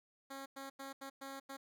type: tone bursts at uneven times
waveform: 10% pulse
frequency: 272.1 Hz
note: C#4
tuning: 32 cents flat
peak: -37 dBFS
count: 6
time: 0.3-0.46 / 0.56-0.7 / 0.79-0.93 / 1.01-1.1 / 1.21-1.4 / 1.49-1.57 s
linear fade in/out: 10 ms
effects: none